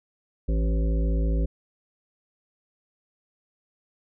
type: harmonic tone with a mistuned harmonic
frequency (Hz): 54.7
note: A1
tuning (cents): -9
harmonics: 1 / 3 / 5 / 7 / 9 / 10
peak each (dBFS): -21 / -31 / -35 / -38 / -40 / -41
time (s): 0.48-1.46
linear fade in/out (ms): 10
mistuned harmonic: 3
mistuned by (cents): +26
effects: none